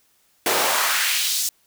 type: noise with high-pass filter sweep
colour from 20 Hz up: pink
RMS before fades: -21 dBFS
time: 0.46-1.49 s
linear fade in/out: 2 ms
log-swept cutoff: 380 to 6400 Hz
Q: 1.4
effects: white hiss -62 dBFS RMS until 1.66 s